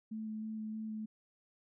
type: tone with vibrato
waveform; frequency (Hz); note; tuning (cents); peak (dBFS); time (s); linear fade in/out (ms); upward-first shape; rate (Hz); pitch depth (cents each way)
sine; 217.7; A3; -18; -38; 0.11-1.06; 10; square; 3.2; 9
effects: none